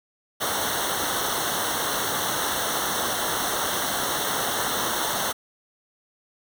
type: noise with comb filter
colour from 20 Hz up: pink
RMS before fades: -26 dBFS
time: 0.4-5.33 s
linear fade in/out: 20 ms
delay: 0.41 ms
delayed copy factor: -1
effects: none